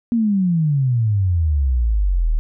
sine exponential sweep, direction down, 239.5 to 36.71 Hz, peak -14 dBFS, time 0.12-2.39 s, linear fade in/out 0 ms, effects none

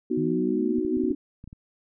sine chord, B major, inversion none, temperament equal, 246.9 / 311.1 / 370 Hz, B3 / D#4 / F#4, 0 / 0 / 0 cents, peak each -27 dBFS, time 0.1-1.13 s, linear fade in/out 10 ms
sine linear sweep, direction up, 150 to 288.1 Hz, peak -29 dBFS, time 0.17-1.15 s, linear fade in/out 5 ms
clicks, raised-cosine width 5 ms, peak -30 dBFS, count 8, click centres 0.785 / 0.85 / 0.97 / 1.038 / 1.107 / 1.441 / 1.476 / 1.529 s
effects none

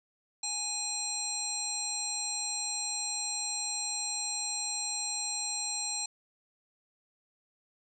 harmonic tone, 828 Hz, G#5, 5 cents flat, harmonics 1 / 3 / 5 / 7 / 9 / 10, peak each -44 / -45 / -37 / -41 / -35 / -43 dBFS, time 0.43-6.06 s, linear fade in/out 5 ms, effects none

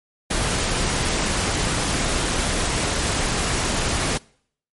pink noise, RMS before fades -22 dBFS, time 0.3-4.18 s, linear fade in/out 10 ms, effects noise-tail reverb RT60 0.6 s tail -24 dB re dry + MP3 48 kbps

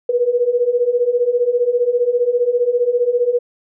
sine beating tone pair, 475.4 / 490.4 Hz, A#4 / B4, +34 / -12 cents, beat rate 15 Hz, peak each -18 / -15 dBFS, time 0.09-3.39 s, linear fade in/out 5 ms, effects none

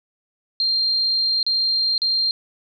sine tone with dropouts, 4186 Hz, C8, in tune, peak -17 dBFS, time 0.6-2.31 s, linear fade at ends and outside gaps 1 ms, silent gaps 1.429-1.465 / 1.979-2.018 s, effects none

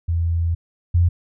sine tone pair in turn, 84 / 86.76 Hz, E2 / F2, +33 / -11 cents, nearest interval minor second, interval 56 cents, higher second, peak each -17 / -12 dBFS, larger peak second, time 0.08-0.55 / 0.94-1.09 s, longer first, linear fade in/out 10 ms, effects none

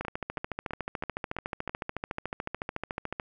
two click trains, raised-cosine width 0.5 ms, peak -17 / -20 dBFS, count 45 / 6, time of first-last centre 0.01-3.198 / 0.05-1.695 s, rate 13.8 / 3.04 Hz, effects none

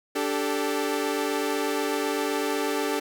sawtooth chord, D suspended fourth, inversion none, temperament equal with one note detuned, 291 / 392 / 440 Hz, D4 / G4 / A4, -16 / 0 / 0 cents, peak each -25 / -26 / -25 dBFS, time 0.15-3 s, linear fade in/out 10 ms, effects none

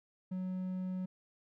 triangle tone, 185 Hz, F#3, in tune, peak -33 dBFS, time 0.31-1.06 s, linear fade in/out 10 ms, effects none

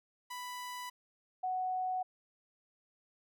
sawtooth / sine tone pair in turn, 990 / 741.7 Hz, B5 / F#5, +4 / +4 cents, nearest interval perfect fourth, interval 500 cents, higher first, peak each -37 / -32 dBFS, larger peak second, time 0.3-0.9 / 1.43-2.03 s, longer neither, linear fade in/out 10 ms, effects none

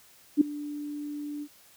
sine tone with ADSR envelope, 293.7 Hz, D4, in tune, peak -13 dBFS, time 0.37-1.48 s, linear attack 40 ms, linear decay 6 ms, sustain -20 dB, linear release 57 ms, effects white hiss -57 dBFS RMS until 1.76 s

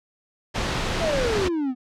pink noise, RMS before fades -25 dBFS, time 0.54-1.49 s, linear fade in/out 20 ms
triangle exponential sweep, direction down, 698.5 to 244.4 Hz, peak -20 dBFS, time 0.99-1.75 s, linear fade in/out 50 ms
effects low-pass 5000 Hz 12 dB/octave

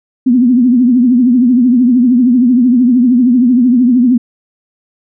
sine tone with vibrato, 246.9 Hz, B3, in tune, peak -5 dBFS, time 0.26-4.18 s, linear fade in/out 10 ms, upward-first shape triangle, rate 13 Hz, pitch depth 130 cents each way, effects none

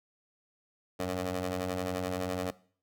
15% pulse ring-modulated tone, 90.8 Hz, F#2, 32 cents flat, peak -22 dBFS, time 0.99-2.51 s, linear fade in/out 10 ms, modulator 369 Hz, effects noise-tail reverb RT60 0.5 s tail -20 dB re dry + high-pass 60 Hz 12 dB/octave

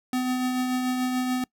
square tone with tremolo, 253.2 Hz, B3, 43 cents sharp, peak -23 dBFS, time 0.13-1.44 s, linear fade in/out 2 ms, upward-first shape triangle, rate 6.9 Hz, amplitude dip 35%, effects noise-tail reverb RT60 0.1 s tail -24 dB re dry

